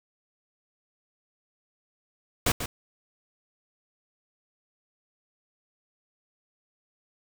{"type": "noise with echo", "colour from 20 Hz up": "pink", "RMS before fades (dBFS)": -23, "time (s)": [2.46, 2.52], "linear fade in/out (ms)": 5, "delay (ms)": 140, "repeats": 1, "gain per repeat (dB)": -9, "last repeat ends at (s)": 2.66, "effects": []}